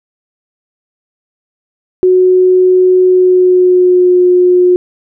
sine tone with pitch glide, 368.1 to 360.3 Hz, F#4 to F#4, -9 to -46 cents, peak -4 dBFS, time 2.03-4.76 s, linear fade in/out 0 ms, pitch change -37 cents, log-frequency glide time 3.05-4.19 s, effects none

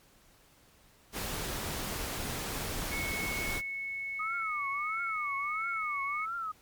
pink noise, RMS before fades -36 dBFS, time 1.12-3.62 s, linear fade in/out 50 ms
sine tone, 2202 Hz, C#7, 12 cents flat, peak -34 dBFS, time 2.91-6.26 s, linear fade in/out 20 ms
sine tone with vibrato, 1234 Hz, D#6, 15 cents flat, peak -33 dBFS, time 4.19-6.52 s, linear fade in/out 10 ms, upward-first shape triangle, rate 1.5 Hz, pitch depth 220 cents each way
effects pink hiss -62 dBFS RMS until 6.61 s + MP3 96 kbps

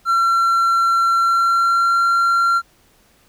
triangle tone with pitch glide, 1360 to 1374.2 Hz, F6 to F6, -46 to -28 cents, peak -11 dBFS, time 0.05-2.62 s, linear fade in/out 50 ms, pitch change +18 cents, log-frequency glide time 1.19-2.02 s, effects pink hiss -55 dBFS RMS until 3.28 s

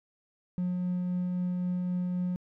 triangle tone with tremolo, 179.8 Hz, F#3, 49 cents flat, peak -24 dBFS, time 0.58-2.36 s, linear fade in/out 0 ms, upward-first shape triangle, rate 3.8 Hz, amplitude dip 25%, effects tanh soft clip ceiling -22 dBFS

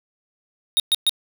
square tone bursts, 3729 Hz, A#7, in tune, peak -15 dBFS, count 3, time 0.77-1.094 s, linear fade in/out 0 ms, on 28 ms, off 120 ms, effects none

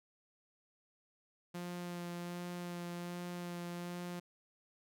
sawtooth tone with vibrato, 175.1 Hz, F3, 5 cents sharp, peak -37 dBFS, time 1.54-4.2 s, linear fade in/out 10 ms, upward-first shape sine, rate 1.3 Hz, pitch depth 13 cents each way, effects none

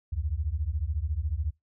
sine beating tone pair, 69.3 / 83.3 Hz, C#2 / E2, 0 / +19 cents, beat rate 14 Hz, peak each -30 dBFS, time 0.12-1.51 s, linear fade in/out 10 ms, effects noise-tail reverb RT60 0.2 s tail -24 dB re dry

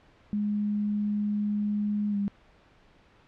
sine tone with pitch glide, 207.7 to 201.3 Hz, G#3 to G3, 0 to +46 cents, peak -25 dBFS, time 0.33-2.28 s, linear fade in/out 0 ms, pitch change -54 cents, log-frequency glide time 2.1-2.17 s, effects pink hiss -59 dBFS RMS until 3.27 s + low-pass 3000 Hz 12 dB/octave

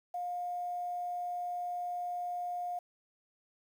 sine tone with quantisation, 710 Hz, F5, 28 cents sharp, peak -34 dBFS, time 0.14-2.79 s, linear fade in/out 5 ms, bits 10, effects none

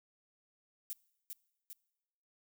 violet noise with echo, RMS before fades -40 dBFS, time 0.9-0.93 s, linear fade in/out 0 ms, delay 400 ms, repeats 2, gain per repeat -4 dB, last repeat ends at 1.73 s, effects noise-tail reverb RT60 1.0 s tail -24 dB re dry

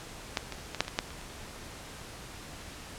clicks, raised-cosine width 0.2 ms, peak -10 / -20 / -30 / -18 / -7 / -28 / -18 / -9 / -28 / -29 dBFS, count 10, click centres 0.372 / 0.523 / 0.585 / 0.747 / 0.806 / 0.848 / 0.881 / 0.989 / 1.105 / 1.214 s, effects pink hiss -45 dBFS RMS until 2.98 s + low-pass 10000 Hz 12 dB/octave

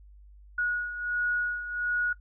sine beating tone pair, 1454 / 1455.4 Hz, F#6 / F#6, -31 / -29 cents, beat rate 1.4 Hz, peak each -28 / -34 dBFS, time 0.58-2.13 s, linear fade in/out 5 ms, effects noise-tail reverb RT60 0.1 s tail -19 dB re dry + added 50 Hz sine -49 dBFS peak until 2.2 s

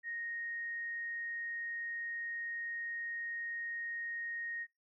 sine tone, 1864.7 Hz, A#6, in tune, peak -38 dBFS, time 0.03-4.67 s, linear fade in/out 50 ms, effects noise-tail reverb RT60 0.2 s tail -22 dB re dry

